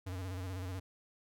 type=tone with vibrato; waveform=square; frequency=92.5 Hz; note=F#2; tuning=in tune; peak=-39 dBFS; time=0.06-0.8 s; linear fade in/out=10 ms; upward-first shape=square; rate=16 Hz; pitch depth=59 cents each way; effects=none